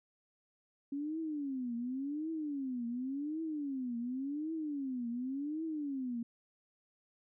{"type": "tone with vibrato", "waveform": "sine", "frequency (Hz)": 275.5, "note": "C#4", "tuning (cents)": -11, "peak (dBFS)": -35, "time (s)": [0.92, 6.23], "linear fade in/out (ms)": 5, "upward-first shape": "triangle", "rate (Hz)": 0.9, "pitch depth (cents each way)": 300, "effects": []}